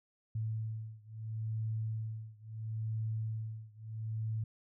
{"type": "beating tone pair", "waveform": "sine", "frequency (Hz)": [110, 110.74], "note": ["A2", "A2"], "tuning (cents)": [0, 12], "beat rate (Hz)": 0.74, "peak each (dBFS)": [-38, -39], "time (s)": [0.35, 4.44], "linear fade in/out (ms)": 5, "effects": []}